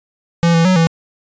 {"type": "tone with pitch steps", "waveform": "square", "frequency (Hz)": [169.2, 165.9, 185.4, 165], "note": ["E3", "E3", "F#3", "E3"], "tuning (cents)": [45, 11, 4, 2], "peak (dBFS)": -10, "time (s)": [0.43, 0.87], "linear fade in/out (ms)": 0, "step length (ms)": 110, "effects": ["resampled to 16000 Hz"]}